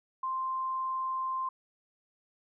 sine tone, 1046.5 Hz, C6, in tune, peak -30 dBFS, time 0.23-1.49 s, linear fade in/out 5 ms, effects none

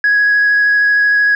sine tone with vibrato, 1666 Hz, G#6, 5 cents sharp, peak -7 dBFS, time 0.04-1.35 s, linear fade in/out 2 ms, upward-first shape sine, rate 13 Hz, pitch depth 8 cents each way, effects tanh soft clip ceiling -6 dBFS

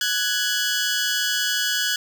15% pulse tone pair together, 1484.9 / 1669 Hz, F#6 / G#6, +6 / +8 cents, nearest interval major second, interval 202 cents, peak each -17 dBFS, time 0.01-1.96 s, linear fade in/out 2 ms, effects none

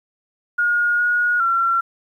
sine tone with pitch steps, 1432 / 1446 / 1362 Hz, F6 / F#6 / F6, +43 / -40 / -44 cents, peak -15 dBFS, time 0.58-1.81 s, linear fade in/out 10 ms, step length 410 ms, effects 9-bit

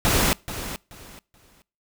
pink noise with echo, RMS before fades -20 dBFS, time 0.05-0.33 s, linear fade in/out 0 ms, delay 430 ms, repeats 3, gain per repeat -12 dB, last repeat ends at 1.62 s, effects noise-tail reverb RT60 0.4 s tail -25 dB re dry

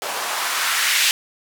blue noise with band-pass filter sweep, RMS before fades -21 dBFS, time 0.02-1.11 s, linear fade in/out 0 ms, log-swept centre 590 to 2500 Hz, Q 1.4, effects none

